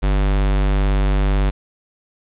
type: tone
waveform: square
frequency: 49 Hz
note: G1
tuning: in tune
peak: -15 dBFS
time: 0.02-1.51 s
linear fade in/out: 20 ms
effects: resampled to 8000 Hz + 7-bit